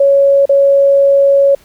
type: tone with dropouts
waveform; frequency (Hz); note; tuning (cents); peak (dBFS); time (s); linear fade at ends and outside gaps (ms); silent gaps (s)
sine; 556; C#5; +5; -5; 0-1.55; 5; 0.456-0.493
effects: pink hiss -47 dBFS RMS until 1.64 s